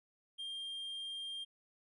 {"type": "tone", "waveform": "triangle", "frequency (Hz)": 3199, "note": "G7", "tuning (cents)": 34, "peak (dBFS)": -39, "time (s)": [0.38, 1.45], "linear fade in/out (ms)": 20, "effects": ["resampled to 24000 Hz"]}